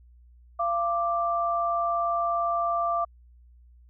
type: tone pair together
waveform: sine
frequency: 685.8 / 1177 Hz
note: F5 / D6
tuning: -32 / +3 cents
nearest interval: major sixth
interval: 935 cents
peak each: -26 dBFS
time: 0.59-3.05 s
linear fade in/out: 10 ms
effects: added 60 Hz sine -51 dBFS peak until 3.89 s